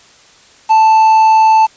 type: tone with quantisation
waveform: triangle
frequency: 880 Hz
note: A5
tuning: in tune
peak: -3 dBFS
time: 0.69-1.67 s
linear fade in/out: 20 ms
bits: 5
effects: white hiss -44 dBFS RMS until 1.76 s + resampled to 16000 Hz